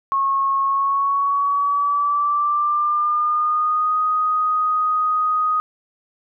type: tone with pitch glide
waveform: sine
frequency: 1092 to 1247.2 Hz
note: C#6 to D#6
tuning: -26 to +4 cents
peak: -16 dBFS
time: 0.12-5.6 s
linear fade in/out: 0 ms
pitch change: +230 cents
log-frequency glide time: 0.62-3.98 s
effects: none